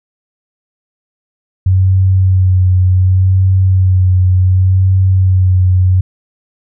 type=tone with vibrato; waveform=sine; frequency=93.2 Hz; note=F#2; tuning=13 cents sharp; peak=-6 dBFS; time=1.66-6.01 s; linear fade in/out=5 ms; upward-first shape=sine; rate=0.68 Hz; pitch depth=25 cents each way; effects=none